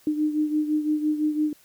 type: beating tone pair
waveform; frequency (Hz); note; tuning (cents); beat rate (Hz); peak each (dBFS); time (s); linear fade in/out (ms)
sine; 302.8 / 308.7; D#4 / D#4; -47 / -14; 5.9; -22 / -28; 0.07-1.53; 2
effects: white hiss -57 dBFS RMS until 1.64 s